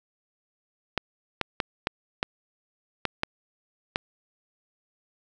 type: clicks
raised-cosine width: 0.3 ms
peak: -8 dBFS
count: 8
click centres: 0.977 / 1.413 / 1.602 / 1.871 / 2.229 / 3.053 / 3.234 / 3.959 s
effects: none